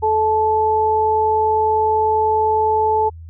sine tone pair together, 434.5 / 870 Hz, A4 / A5, -22 / -20 cents, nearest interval octave, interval 1202 cents, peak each -18 / -15 dBFS, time 0.02-3.1 s, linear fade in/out 20 ms, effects added 82 Hz sine -33 dBFS peak until 3.29 s

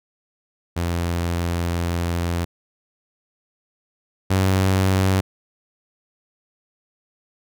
sawtooth tone pair in turn, 85.9 / 94.87 Hz, F2 / F#2, -28 / +44 cents, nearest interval major second, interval 172 cents, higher second, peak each -17 / -12 dBFS, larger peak second, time 0.76-2.45 / 4.3-5.21 s, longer first, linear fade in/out 10 ms, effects none

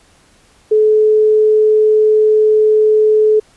sine tone, 430.1 Hz, A4, 39 cents flat, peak -7 dBFS, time 0.71-3.4 s, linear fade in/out 10 ms, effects pink hiss -50 dBFS RMS until 3.56 s + resampled to 24000 Hz

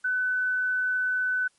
sine tone, 1504 Hz, F#6, 28 cents sharp, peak -23 dBFS, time 0.04-1.48 s, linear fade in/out 10 ms, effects white hiss -66 dBFS RMS until 1.58 s + MP3 48 kbps

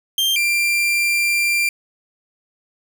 40% pulse tone pair in turn, 3169 / 2374 Hz, G7 / D7, +18 / +18 cents, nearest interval perfect fourth, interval 500 cents, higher first, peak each -15 / -15 dBFS, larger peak neither, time 0.18-0.36 / 0.36-1.69 s, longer second, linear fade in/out 2 ms, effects none

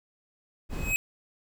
brown noise, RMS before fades -31 dBFS, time 0.69-0.95 s, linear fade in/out 50 ms
square tone with exponential growth, 2543 Hz, D#7, 37 cents sharp, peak -21 dBFS, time 0.7-0.96 s, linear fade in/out 0 ms, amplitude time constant 56 ms
effects none

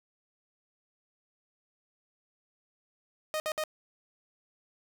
sawtooth tone bursts, 620 Hz, D#5, 6 cents flat, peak -26 dBFS, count 3, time 3.34-3.638 s, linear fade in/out 0 ms, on 60 ms, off 59 ms, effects none

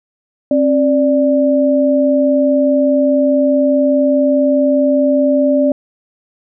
sine tone pair together, 267.9 / 587.3 Hz, C4 / D5, +41 / 0 cents, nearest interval octave + major second, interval 1359 cents, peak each -12 dBFS, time 0.51-5.72 s, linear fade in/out 2 ms, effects none

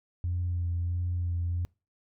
sine tone with vibrato, 87.31 Hz, F2, in tune, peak -26 dBFS, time 0.24-1.65 s, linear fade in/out 0 ms, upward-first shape sine, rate 1.5 Hz, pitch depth 22 cents each way, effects noise-tail reverb RT60 0.3 s tail -26 dB re dry + tanh soft clip ceiling -23 dBFS

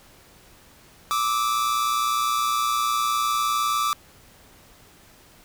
45% pulse tone pair together, 1174.7 / 1294.3 Hz, D6 / E6, 0 / -32 cents, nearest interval major second, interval 168 cents, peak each -22 / -27 dBFS, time 1.11-3.93 s, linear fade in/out 0 ms, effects pink hiss -52 dBFS RMS until 5.44 s

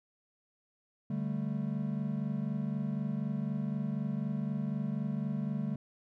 triangle chord, D suspended fourth, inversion none, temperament equal, 146.83 / 196 / 220 Hz, D3 / G3 / A3, 0 / 0 / 0 cents, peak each -34 dBFS, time 1.1-5.76 s, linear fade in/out 5 ms, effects none

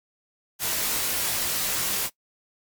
white noise with comb filter, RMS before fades -26 dBFS, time 0.59-2.1 s, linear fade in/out 50 ms, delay 19 ms, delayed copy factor -1, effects noise-tail reverb RT60 0.1 s tail -21 dB re dry + MP3 96 kbps

